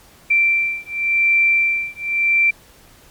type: beating tone pair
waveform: sine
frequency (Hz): 2349 / 2349.91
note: D7 / D7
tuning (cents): 0 / 0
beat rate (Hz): 0.91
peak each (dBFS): -17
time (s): 0.3-2.51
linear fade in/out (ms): 10
effects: pink hiss -48 dBFS RMS until 3.1 s + MP3 96 kbps